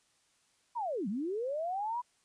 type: linear two-way sweep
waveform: sine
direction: down then up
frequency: 998 to 180 to 998 Hz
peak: -32 dBFS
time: 0.75-2.02 s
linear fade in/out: 20 ms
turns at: 1.08 s
effects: white hiss -71 dBFS RMS until 2.24 s + resampled to 22050 Hz